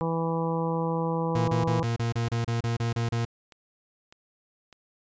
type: harmonic tone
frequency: 164.81 Hz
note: E3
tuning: in tune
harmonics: 1 / 2 / 3 / 4 / 5 / 6 / 7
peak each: -28 / -34 / -30 / -43 / -35 / -34 / -41 dBFS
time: 0.01-1.83 s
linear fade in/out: 0 ms
type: tone bursts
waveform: 40% pulse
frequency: 116.54 Hz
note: A#2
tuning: in tune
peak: -24 dBFS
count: 12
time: 1.35-3.251 s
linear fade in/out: 5 ms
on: 130 ms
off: 31 ms
type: click train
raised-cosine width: 0.2 ms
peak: -31 dBFS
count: 4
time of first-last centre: 2.92-4.727 s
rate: 1.66 Hz
effects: resampled to 16000 Hz